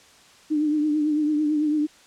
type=tone with vibrato; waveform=sine; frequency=301.8 Hz; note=D4; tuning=47 cents sharp; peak=-19 dBFS; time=0.5-1.87 s; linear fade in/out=20 ms; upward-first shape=triangle; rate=9 Hz; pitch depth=55 cents each way; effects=white hiss -52 dBFS RMS until 2.06 s + low-pass 7000 Hz 12 dB/octave